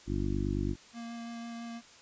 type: harmonic tone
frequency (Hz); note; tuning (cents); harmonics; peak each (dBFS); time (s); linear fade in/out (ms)
49; G1; 0; 1 / 2 / 3 / 4 / 5 / 6 / 7; -34 / -35 / -39 / -39 / -38 / -37 / -38; 0.06-0.76; 50
type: tone with vibrato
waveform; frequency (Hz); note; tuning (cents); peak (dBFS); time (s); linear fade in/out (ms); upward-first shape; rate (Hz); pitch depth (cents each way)
square; 233.1; A#3; 0; -40; 0.93-1.82; 50; sine; 6; 9
effects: white hiss -55 dBFS RMS until 2.01 s + resampled to 16000 Hz